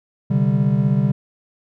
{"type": "chord", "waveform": "triangle", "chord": "C suspended second", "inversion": "none", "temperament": "equal", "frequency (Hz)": [130.81, 146.83, 196], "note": ["C3", "D3", "G3"], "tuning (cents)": [0, 0, 0], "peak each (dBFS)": -17, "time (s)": [0.3, 1.12], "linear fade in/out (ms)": 10, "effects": []}